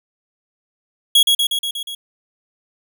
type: tone with echo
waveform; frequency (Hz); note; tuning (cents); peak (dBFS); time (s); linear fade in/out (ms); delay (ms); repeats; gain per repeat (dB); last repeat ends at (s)
45% pulse; 3322; G#7; 0; -8; 1.15-1.23; 5; 120; 6; -3; 1.95
effects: none